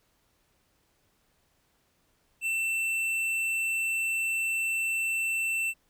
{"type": "tone with hard clipping", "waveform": "sine", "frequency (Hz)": 2680, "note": "E7", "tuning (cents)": 28, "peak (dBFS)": -28, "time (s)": [2.41, 5.74], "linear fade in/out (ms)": 50, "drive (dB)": 9, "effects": ["pink hiss -70 dBFS RMS until 5.89 s"]}